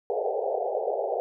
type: band-pass noise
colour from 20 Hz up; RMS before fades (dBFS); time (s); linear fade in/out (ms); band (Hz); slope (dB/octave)
pink; -28; 0.1-1.2; 0; 400 to 800; 96
effects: none